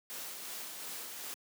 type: noise with tremolo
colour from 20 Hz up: white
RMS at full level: -42 dBFS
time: 0.1-1.34 s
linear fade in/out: 0 ms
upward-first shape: sine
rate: 2.7 Hz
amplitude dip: 30%
effects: high-pass 200 Hz 12 dB/octave